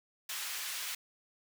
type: high-pass noise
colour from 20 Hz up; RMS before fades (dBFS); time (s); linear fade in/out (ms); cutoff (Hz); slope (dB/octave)
pink; -39; 0.29-0.95; 5; 1800; 12
effects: none